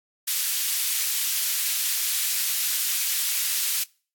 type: high-pass noise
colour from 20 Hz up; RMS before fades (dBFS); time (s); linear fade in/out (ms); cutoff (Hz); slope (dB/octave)
white; -25; 0.27-3.84; 10; 2400; 12
effects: noise-tail reverb RT60 0.4 s tail -25 dB re dry + AAC 64 kbps